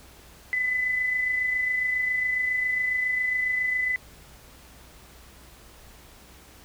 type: tone with amplitude modulation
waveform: sine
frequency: 2006 Hz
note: B6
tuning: 26 cents sharp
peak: -21 dBFS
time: 0.53-3.96 s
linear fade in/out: 0 ms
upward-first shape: sine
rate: 27.3 Hz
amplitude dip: 40%
effects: added 60 Hz sine -54 dBFS peak until 6.64 s + pink hiss -51 dBFS RMS until 6.64 s